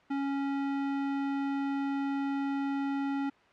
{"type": "tone", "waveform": "square", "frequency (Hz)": 277.2, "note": "C#4", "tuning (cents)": 0, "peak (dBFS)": -30, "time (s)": [0.1, 3.3], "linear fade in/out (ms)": 10, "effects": ["white hiss -60 dBFS RMS until 3.52 s", "low-pass 2000 Hz 12 dB/octave"]}